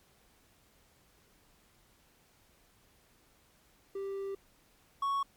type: tone pair in turn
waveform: triangle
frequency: 392.4 / 1109.9 Hz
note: G4 / C#6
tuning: +2 / +2 cents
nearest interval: octave + tritone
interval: 1800 cents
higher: second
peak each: -33 / -27 dBFS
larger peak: second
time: 3.95-4.35 / 5.02-5.23 s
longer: first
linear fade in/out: 5 ms
effects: pink hiss -66 dBFS RMS until 5.36 s + MP3 96 kbps